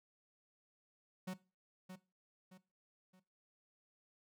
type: tone with echo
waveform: 45% pulse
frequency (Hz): 185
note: F#3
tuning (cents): 0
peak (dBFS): -40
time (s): 1.27-1.34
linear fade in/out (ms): 10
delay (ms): 620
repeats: 3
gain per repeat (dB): -8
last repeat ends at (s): 3.2
effects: noise-tail reverb RT60 0.3 s tail -18 dB re dry